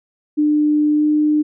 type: tone with pitch glide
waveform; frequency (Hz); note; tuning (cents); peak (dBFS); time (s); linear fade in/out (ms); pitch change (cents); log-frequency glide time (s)
sine; 299.6 to 301.7; D4 to D4; +35 to +47; -12; 0.37-1.43; 20; +12; 0.97-1.03
effects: none